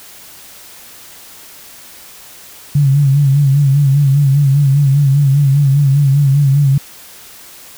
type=tone with vibrato; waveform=sine; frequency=140 Hz; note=C#3; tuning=18 cents sharp; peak=-7 dBFS; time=2.75-6.78 s; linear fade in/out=5 ms; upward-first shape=sine; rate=5 Hz; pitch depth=73 cents each way; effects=white hiss -37 dBFS RMS until 7.77 s